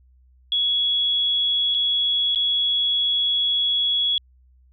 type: tone with dropouts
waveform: sine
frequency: 3357 Hz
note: G#7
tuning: 18 cents sharp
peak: -18 dBFS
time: 0.52-4.18 s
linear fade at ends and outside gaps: 1 ms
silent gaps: 1.743-1.747 / 2.349-2.358 s
effects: added 63 Hz sine -52 dBFS peak until 4.72 s